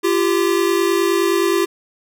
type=tone pair together; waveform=square; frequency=342.7 / 392.3 Hz; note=F4 / G4; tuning=-33 / +1 cents; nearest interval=major second; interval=234 cents; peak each=-18 dBFS; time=0.03-1.66 s; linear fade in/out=20 ms; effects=none